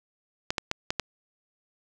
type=clicks; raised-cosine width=0.2 ms; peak=-9 dBFS; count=5; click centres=0.505 / 0.582 / 0.714 / 0.905 / 0.997 s; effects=none